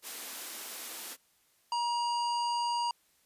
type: high-pass noise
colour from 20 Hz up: white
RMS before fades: -41 dBFS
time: 0.02-1.17 s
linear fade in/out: 50 ms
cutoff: 220 Hz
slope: 48 dB/octave
type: harmonic tone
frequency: 950 Hz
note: A#5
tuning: 33 cents sharp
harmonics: 1 / 3 / 5 / 7 / 9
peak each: -29 / -41 / -39 / -50 / -50 dBFS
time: 1.72-2.91 s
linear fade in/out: 2 ms
effects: white hiss -69 dBFS RMS until 3.25 s + resampled to 32000 Hz